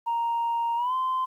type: tone with pitch glide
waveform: sine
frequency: 932.3 to 1034.5 Hz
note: A#5 to C6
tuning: 0 to -20 cents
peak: -22 dBFS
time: 0.06-1.26 s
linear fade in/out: 20 ms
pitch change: +180 cents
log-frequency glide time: 0.76-0.94 s
effects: tanh soft clip ceiling -21 dBFS + 10-bit